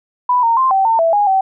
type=tone with pitch steps; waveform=sine; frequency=990 / 921 / 1047 / 773 / 904 / 661 / 823 / 768 Hz; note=B5 / A#5 / C6 / G5 / A5 / E5 / G#5 / G5; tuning=+4 / -21 / +1 / -24 / +47 / +5 / -16 / -36 cents; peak=-10 dBFS; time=0.29-1.41 s; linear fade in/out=5 ms; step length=140 ms; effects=none